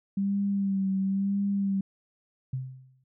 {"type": "tone with vibrato", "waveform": "sine", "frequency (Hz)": 196, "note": "G3", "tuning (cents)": 0, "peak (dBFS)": -24, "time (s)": [0.17, 1.81], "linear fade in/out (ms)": 5, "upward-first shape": "sine", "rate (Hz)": 0.98, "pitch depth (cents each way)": 36}
{"type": "tone with exponential decay", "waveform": "sine", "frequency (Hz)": 130.1, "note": "C3", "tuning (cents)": -9, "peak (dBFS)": -26, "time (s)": [2.53, 3.04], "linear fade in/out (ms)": 5, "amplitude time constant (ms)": 110}
{"effects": []}